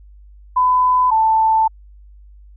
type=tone pair in turn; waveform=sine; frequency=1005 / 884.3 Hz; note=B5 / A5; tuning=+30 / +8 cents; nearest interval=major second; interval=222 cents; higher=first; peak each=-11 dBFS; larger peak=neither; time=0.56-1.11 / 1.11-1.68 s; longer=second; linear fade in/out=10 ms; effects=added 50 Hz sine -40 dBFS peak until 2.56 s